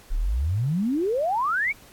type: exponential sweep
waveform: sine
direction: up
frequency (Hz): 30.12 to 2349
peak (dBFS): -21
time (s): 0.1-1.73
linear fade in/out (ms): 20
effects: pink hiss -51 dBFS RMS until 1.92 s + AAC 64 kbps